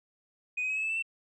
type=tone with pitch steps; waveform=sine; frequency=2489 / 2521 / 2553 / 2586 / 2619 / 2652 / 2686 Hz; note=D#7 / D#7 / D#7 / E7 / E7 / E7 / E7; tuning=0 / +22 / +44 / -34 / -12 / +10 / +32 cents; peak=-27 dBFS; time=0.57-1.025 s; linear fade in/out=10 ms; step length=65 ms; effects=tanh soft clip ceiling -26 dBFS